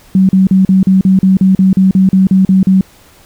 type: tone bursts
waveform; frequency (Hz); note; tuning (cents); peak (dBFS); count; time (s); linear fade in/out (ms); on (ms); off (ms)
sine; 189.6; F#3; +43; -4; 15; 0.15-2.81; 2; 140; 40
effects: pink hiss -43 dBFS RMS until 3.25 s